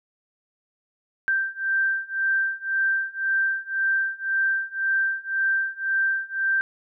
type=beating tone pair; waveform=sine; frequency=1568 / 1569.9 Hz; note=G6 / G6; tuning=0 / +2 cents; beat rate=1.9 Hz; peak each=-25 / -24 dBFS; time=1.28-6.61 s; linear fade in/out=0 ms; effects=none